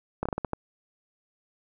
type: slowing click train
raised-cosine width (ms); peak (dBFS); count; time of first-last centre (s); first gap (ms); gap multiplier
1; -14; 7; 0.23-0.533; 25; 1.28
effects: none